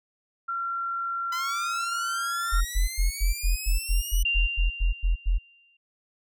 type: tone with pitch glide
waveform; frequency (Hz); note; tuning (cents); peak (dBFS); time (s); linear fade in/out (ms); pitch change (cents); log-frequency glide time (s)
sine; 1369 to 1377.7; F6 to F6; -35 to -24; -27; 0.48-2.61; 10; +11; 1.18-1.9
type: linear sweep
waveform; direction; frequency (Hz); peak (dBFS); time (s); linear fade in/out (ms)
10% pulse; up; 1000 to 2960; -24; 1.32-4.23; 5
type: tone bursts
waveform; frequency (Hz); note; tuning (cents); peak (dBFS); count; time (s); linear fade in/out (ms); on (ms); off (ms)
sine; 42.28; E1; +45; -19; 13; 2.52-5.386; 20; 130; 98
type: tone with exponential decay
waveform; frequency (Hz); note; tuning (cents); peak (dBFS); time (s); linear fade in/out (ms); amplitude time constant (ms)
sine; 2780; F7; -9; -21; 4.25-5.77; 5; 330
effects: none